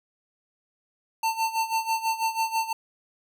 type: tone with tremolo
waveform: square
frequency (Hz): 897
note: A5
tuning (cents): +33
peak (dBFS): -22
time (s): 1.23-2.73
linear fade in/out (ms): 5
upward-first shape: sine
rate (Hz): 6.1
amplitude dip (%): 80
effects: none